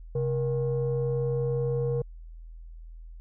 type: tone pair together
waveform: sine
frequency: 132.68 / 472.8 Hz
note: C3 / A#4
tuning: +25 / +24 cents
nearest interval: octave + minor seventh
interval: 2199 cents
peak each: -26 dBFS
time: 0.15-2.02 s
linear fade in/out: 5 ms
effects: tanh soft clip ceiling -20 dBFS + added 41 Hz sine -41 dBFS peak until 3.2 s